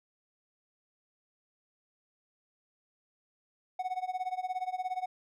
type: tone with tremolo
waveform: triangle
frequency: 740 Hz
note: F#5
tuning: in tune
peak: -27 dBFS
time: 3.79-5.06 s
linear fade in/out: 5 ms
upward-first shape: sine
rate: 17 Hz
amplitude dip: 90%
effects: none